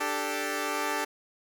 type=chord; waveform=10% pulse; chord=D suspended fourth; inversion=none; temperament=equal; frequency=293.7 / 392 / 440 Hz; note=D4 / G4 / A4; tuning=0 / 0 / 0 cents; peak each=-25 dBFS; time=0-1.05 s; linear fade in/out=10 ms; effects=none